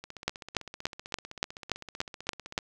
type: two click trains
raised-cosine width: 0.2 ms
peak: -9 / -24 dBFS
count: 9 / 41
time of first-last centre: 0.28-2.579 / 0.04-2.588 s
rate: 3.48 / 15.7 Hz
effects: none